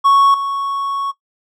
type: tone with level steps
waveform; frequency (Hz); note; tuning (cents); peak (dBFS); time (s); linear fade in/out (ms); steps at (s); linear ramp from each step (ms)
triangle; 1108.7; C#6; 0; -6 / -16; 0.04-1.12; 20; 0.34; 2
effects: noise-tail reverb RT60 0.1 s tail -17 dB re dry